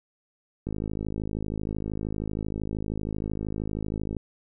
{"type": "click train", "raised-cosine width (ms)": 3, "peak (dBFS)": -18, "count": 186, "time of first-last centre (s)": [0.67, 4.167], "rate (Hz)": 52.9, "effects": []}